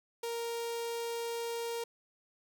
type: tone with notch filter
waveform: sawtooth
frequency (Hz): 466.2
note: A#4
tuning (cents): 0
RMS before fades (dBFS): -37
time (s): 0.23-1.84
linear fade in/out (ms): 5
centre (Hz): 1600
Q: 1.6
effects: none